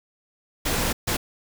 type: noise bursts at uneven times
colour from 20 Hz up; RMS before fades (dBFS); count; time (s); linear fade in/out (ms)
pink; -24; 2; 0.65-0.93 / 1.07-1.17; 10
effects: none